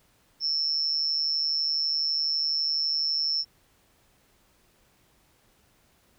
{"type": "tone with amplitude modulation", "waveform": "sine", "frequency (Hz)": 5400, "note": "E8", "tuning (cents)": 41, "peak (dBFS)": -20, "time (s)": [0.4, 3.45], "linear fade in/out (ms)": 50, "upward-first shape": "sine", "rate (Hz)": 152, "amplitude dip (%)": 85, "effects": ["pink hiss -64 dBFS RMS until 6.18 s"]}